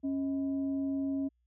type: tone with frequency modulation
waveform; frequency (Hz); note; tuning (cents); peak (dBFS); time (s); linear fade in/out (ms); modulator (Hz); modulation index
sine; 274.4; C#4; -17; -29; 0.03-1.29; 20; 359; 0.35
effects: added 60 Hz sine -55 dBFS peak until 1.46 s + high-pass 150 Hz 12 dB/octave